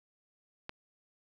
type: click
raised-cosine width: 0.3 ms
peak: -23 dBFS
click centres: 0.694 s
effects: none